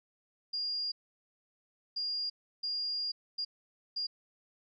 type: tone bursts at uneven times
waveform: sine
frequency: 4824 Hz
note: D8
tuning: 46 cents sharp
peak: -32 dBFS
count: 5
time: 0.53-0.92 / 1.96-2.3 / 2.63-3.12 / 3.38-3.45 / 3.96-4.07 s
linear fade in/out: 10 ms
effects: none